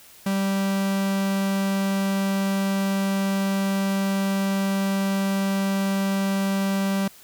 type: tone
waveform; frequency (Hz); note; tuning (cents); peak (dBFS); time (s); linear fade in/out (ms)
45% pulse; 195.3; G3; -6; -21; 0.26-7.08; 5
effects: white hiss -49 dBFS RMS until 7.23 s